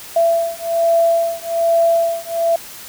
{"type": "beating tone pair", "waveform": "sine", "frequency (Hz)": [670, 671.2], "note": ["E5", "E5"], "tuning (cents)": [28, 31], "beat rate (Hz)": 1.2, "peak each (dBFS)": -16, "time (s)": [0.16, 2.56], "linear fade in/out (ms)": 5, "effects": ["white hiss -35 dBFS RMS until 2.88 s"]}